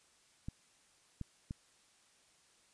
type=clicks; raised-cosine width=5 ms; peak=-28 dBFS; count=3; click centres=0.485 / 1.213 / 1.509 s; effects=white hiss -68 dBFS RMS until 2.73 s + resampled to 22050 Hz